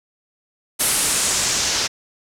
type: noise with low-pass filter sweep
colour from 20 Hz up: white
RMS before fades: -20 dBFS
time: 0.79-1.88 s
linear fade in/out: 20 ms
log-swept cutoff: 11000 to 5400 Hz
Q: 1.9
effects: none